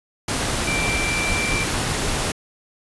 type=tone in noise; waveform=sine; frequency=2349 Hz; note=D7; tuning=in tune; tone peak=-23 dBFS; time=0.67-1.64 s; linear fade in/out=5 ms; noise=pink; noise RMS=-23 dBFS; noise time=0.28-2.32 s; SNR=-3 dB; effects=resampled to 24000 Hz